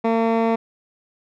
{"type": "tone with low-pass filter", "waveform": "15% pulse", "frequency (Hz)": 227.2, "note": "A#3", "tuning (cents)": -44, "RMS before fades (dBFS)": -19, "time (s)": [0.04, 0.56], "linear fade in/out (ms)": 10, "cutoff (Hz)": 1700, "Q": 0.63, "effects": []}